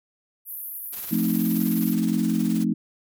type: band-pass noise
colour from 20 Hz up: white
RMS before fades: -35 dBFS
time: 0.45-1.96 s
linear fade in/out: 50 ms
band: 11000 to 15000 Hz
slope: 96 dB/octave
type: noise with tremolo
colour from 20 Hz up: white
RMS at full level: -37 dBFS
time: 0.92-2.65 s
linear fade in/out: 20 ms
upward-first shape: triangle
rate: 19 Hz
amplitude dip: 65%
type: chord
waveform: sine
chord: F dominant seventh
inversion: none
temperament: equal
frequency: 174.61 / 220 / 261.6 / 311.1 Hz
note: F3 / A3 / C4 / Eb4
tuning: 0 / 0 / 0 / 0 cents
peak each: -26 / -23 / -27 / -28 dBFS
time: 1.11-2.74 s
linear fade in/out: 10 ms
effects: none